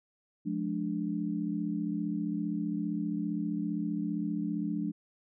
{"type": "chord", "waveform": "sine", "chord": "D diminished", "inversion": "first", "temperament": "just", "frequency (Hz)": [176.2, 211.4, 293.7], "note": ["F3", "Ab3", "D4"], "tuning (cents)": [16, 31, 0], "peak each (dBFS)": [-35, -34, -34], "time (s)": [0.45, 4.92], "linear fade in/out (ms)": 20, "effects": []}